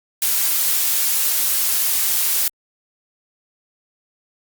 blue noise, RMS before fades -18 dBFS, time 0.22-2.48 s, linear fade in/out 2 ms, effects Opus 48 kbps

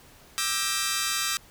10% pulse chord, E half-diminished seventh, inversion third, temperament just, 1186.7 / 1318.5 / 1582.2 / 1898.7 Hz, D6 / E6 / G6 / Bb6, +18 / 0 / +16 / +31 cents, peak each -24 / -23 / -23 / -23 dBFS, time 0.38-1.37 s, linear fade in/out 0 ms, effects pink hiss -53 dBFS RMS until 1.5 s

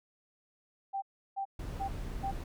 sine tone bursts, 784 Hz, G5, in tune, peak -32 dBFS, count 4, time 0.93-2.318 s, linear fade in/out 20 ms, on 92 ms, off 340 ms
brown noise, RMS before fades -39 dBFS, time 1.59-2.44 s, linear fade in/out 5 ms
effects none

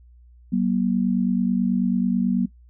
sine tone pair together, 189.1 / 238.3 Hz, F#3 / A#3, +38 / +38 cents, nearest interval major third, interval 400 cents, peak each -21 dBFS, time 0.52-2.46 s, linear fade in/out 10 ms, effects noise-tail reverb RT60 0.1 s tail -18 dB re dry + added 60 Hz sine -47 dBFS peak until 2.69 s

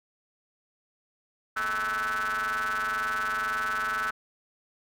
45% pulse ring-modulated tone, 98 Hz, G2, in tune, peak -24 dBFS, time 1.56-4.11 s, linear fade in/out 10 ms, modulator 1410 Hz, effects none

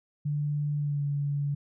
sine tone with pitch glide, 147 to 143.23 Hz, D3 to D3, +2 to -43 cents, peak -26 dBFS, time 0.25-1.55 s, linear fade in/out 10 ms, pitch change -45 cents, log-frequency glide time 0.77-1.03 s, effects none

